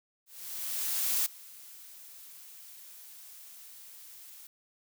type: noise with ADSR envelope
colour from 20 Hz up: blue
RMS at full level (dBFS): -28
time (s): 0.26-4.47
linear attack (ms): 1000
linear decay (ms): 4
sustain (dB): -22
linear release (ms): 3
effects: none